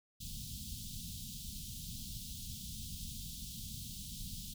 pink band-stop noise, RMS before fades -45 dBFS, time 0.2-4.54 s, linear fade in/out 10 ms, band 230 to 3200 Hz, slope 48 dB/octave, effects none

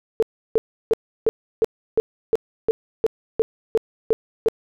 sine tone bursts, 446.1 Hz, A4, 24 cents sharp, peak -13 dBFS, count 13, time 0.2-4.485 s, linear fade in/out 0 ms, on 25 ms, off 330 ms, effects none

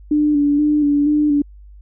sine tone with vibrato, 293.7 Hz, D4, in tune, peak -12 dBFS, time 0.11-1.42 s, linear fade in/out 5 ms, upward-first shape square, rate 2.1 Hz, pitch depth 29 cents each way, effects added 50 Hz sine -38 dBFS peak until 1.81 s

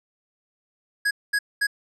square tone bursts, 1661.2 Hz, G#6, in tune, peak -20 dBFS, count 3, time 1.05-1.67 s, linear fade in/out 10 ms, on 60 ms, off 220 ms, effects low-pass 10000 Hz 12 dB/octave

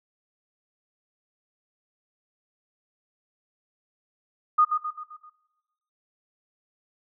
sine tone with echo, 1232 Hz, D#6, 17 cents flat, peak -15 dBFS, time 4.58-4.65 s, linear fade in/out 10 ms, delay 130 ms, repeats 5, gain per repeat -6 dB, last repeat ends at 5.3 s, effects noise-tail reverb RT60 1.0 s tail -17 dB re dry

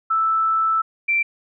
sine tone pair in turn, 1318.5 / 2349 Hz, E6 / D7, 0 / 0 cents, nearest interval minor seventh, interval 1000 cents, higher second, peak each -16 dBFS, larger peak neither, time 0.1-0.82 / 1.08-1.23 s, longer first, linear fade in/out 10 ms, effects none

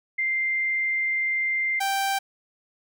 sine / sawtooth tone pair in turn, 2093 / 784 Hz, C7 / G5, 0 / 0 cents, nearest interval octave + perfect fourth, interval 1700 cents, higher first, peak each -22 / -19 dBFS, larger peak second, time 0.18-1.8 / 1.8-2.19 s, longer first, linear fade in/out 10 ms, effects none

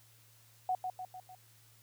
sine tone with echo, 740 Hz, F#5, in tune, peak -29 dBFS, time 0.69-0.75 s, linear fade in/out 2 ms, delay 150 ms, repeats 4, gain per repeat -5 dB, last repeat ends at 1.35 s, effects added 113 Hz sine -64 dBFS peak until 1.82 s + white hiss -64 dBFS RMS until 1.82 s

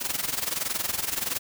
white noise with amplitude modulation, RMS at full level -26 dBFS, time 0-1.39 s, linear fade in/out 20 ms, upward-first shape sine, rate 21.4 Hz, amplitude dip 80%, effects none

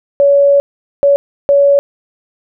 sine tone bursts at uneven times, 564 Hz, C#5, 30 cents sharp, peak -5 dBFS, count 3, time 0.2-0.6 / 1.03-1.16 / 1.49-1.79 s, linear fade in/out 0 ms, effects none

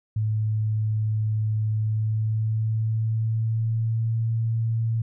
sine tone with pitch glide, 108.3 to 113.49 Hz, A2 to A#2, -27 to -46 cents, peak -21 dBFS, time 0.16-5.02 s, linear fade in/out 5 ms, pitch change +81 cents, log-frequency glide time 1.72-4.18 s, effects none

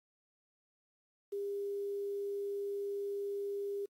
sine tone with quantisation, 402.3 Hz, G4, 45 cents sharp, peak -35 dBFS, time 1.32-3.86 s, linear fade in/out 10 ms, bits 10, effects AAC 64 kbps

